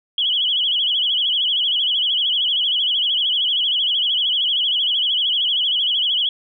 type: tone with vibrato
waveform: sine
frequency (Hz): 3138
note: G7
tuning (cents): +1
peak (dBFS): -16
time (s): 0.18-6.29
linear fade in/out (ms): 2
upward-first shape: sine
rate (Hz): 13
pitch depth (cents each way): 130
effects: none